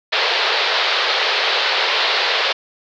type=band-pass noise; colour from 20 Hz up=white; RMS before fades=-18 dBFS; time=0.12-2.53 s; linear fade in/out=10 ms; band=400 to 4500 Hz; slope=48 dB/octave; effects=none